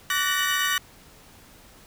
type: tone cluster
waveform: 35% pulse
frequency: 1150 / 1482 / 1809 / 1884 / 2973 Hz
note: D6 / F#6 / A6 / A#6 / F#7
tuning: -37 / +2 / +48 / +18 / +8 cents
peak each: -27 dBFS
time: 0.1-0.78 s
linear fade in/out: 2 ms
effects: pink hiss -51 dBFS RMS until 1.86 s